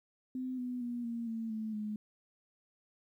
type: tone with pitch steps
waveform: sine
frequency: 256.4 / 248.4 / 240.6 / 233.1 / 225.8 / 218.7 / 211.9 Hz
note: C4 / B3 / B3 / A#3 / A3 / A3 / G#3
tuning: -35 / +10 / -45 / 0 / +45 / -10 / +35 cents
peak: -35 dBFS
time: 0.35-1.96 s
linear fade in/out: 2 ms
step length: 230 ms
effects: 12-bit